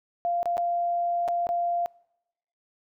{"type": "tone with dropouts", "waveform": "sine", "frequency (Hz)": 694, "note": "F5", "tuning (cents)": -11, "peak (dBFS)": -23, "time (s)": [0.25, 1.86], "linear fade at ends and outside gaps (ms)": 0, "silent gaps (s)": [[0.43, 0.457], [0.57, 0.579], [1.279, 1.285], [1.469, 1.49]], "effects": ["noise-tail reverb RT60 0.9 s tail -26 dB re dry"]}